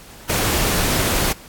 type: noise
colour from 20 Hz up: pink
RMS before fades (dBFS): -19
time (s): 0.29-1.33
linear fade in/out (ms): 10
effects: pink hiss -42 dBFS RMS until 1.48 s + AAC 64 kbps